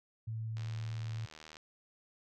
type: tone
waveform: sine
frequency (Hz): 111.5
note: A2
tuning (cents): +23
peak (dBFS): -36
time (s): 0.27-1.26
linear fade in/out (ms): 10
type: click train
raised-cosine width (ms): 0.2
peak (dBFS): -33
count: 79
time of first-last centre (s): 0.57-1.569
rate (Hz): 78.1
effects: none